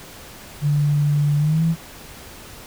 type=tone with pitch glide; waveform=sine; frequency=146.3 to 164.22 Hz; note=D3 to E3; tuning=-6 to -6 cents; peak=-15 dBFS; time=0.61-1.76 s; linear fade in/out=50 ms; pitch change=+200 cents; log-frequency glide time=1.38-1.64 s; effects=pink hiss -40 dBFS RMS until 2.66 s